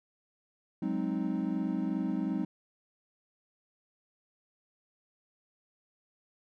triangle chord, Ab dominant seventh, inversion third, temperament equal, 185 / 207.7 / 261.6 / 311.1 Hz, Gb3 / Ab3 / C4 / Eb4, 0 / 0 / 0 / 0 cents, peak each -33 dBFS, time 0.82-2.45 s, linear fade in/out 5 ms, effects none

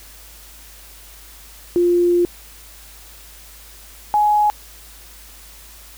sine tone pair in turn, 350 / 838.2 Hz, F4 / G#5, +4 / +16 cents, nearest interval octave + minor third, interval 1512 cents, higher second, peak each -12 dBFS, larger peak neither, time 1.76-2.25 / 4.14-4.5 s, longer first, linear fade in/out 0 ms, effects added 52 Hz sine -44 dBFS peak until 5.97 s + white hiss -43 dBFS RMS until 5.97 s

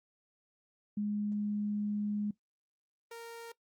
sine / sawtooth tone pair in turn, 207.7 / 463.5 Hz, G#3 / A#4, 0 / -10 cents, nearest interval octave + major second, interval 1390 cents, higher second, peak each -31 / -40 dBFS, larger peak first, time 0.97-2.31 / 3.11-3.52 s, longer first, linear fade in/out 5 ms, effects noise-tail reverb RT60 0.1 s tail -19 dB re dry + Opus 48 kbps

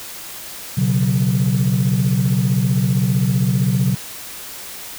sine chord, B suspended second, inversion none, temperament just, 123.47 / 138.9 / 185.21 Hz, B2 / C#3 / F#3, 0 / +4 / +2 cents, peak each -17 dBFS, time 0.77-3.95 s, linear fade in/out 10 ms, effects tanh soft clip ceiling -9 dBFS + white hiss -33 dBFS RMS until 4.98 s

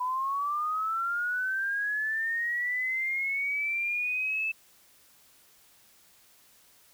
sine linear sweep, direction up, 987.8 to 2634 Hz, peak -27 dBFS, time 0-4.52 s, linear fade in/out 10 ms, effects white hiss -60 dBFS RMS until 6.93 s

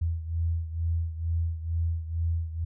sine beating tone pair, 82.41 / 84.61 Hz, E2 / E2, 0 / +46 cents, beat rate 2.2 Hz, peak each -27 / -32 dBFS, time 0.01-2.65 s, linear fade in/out 10 ms, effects none

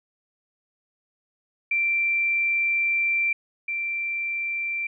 sine tone pair in turn, 2353 / 2353 Hz, D7 / D7, +3 / +3 cents, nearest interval unison, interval 0 cents, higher neither, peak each -20 / -25 dBFS, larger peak first, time 1.71-3.33 / 3.68-4.87 s, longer first, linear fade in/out 5 ms, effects none

